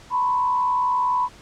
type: tone with frequency modulation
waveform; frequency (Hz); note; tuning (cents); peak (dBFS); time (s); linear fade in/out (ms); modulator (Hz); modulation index
sine; 994; B5; +11; -18; 0.1-1.29; 50; 71; 0.58
effects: pink hiss -47 dBFS RMS until 1.41 s + low-pass 7000 Hz 12 dB/octave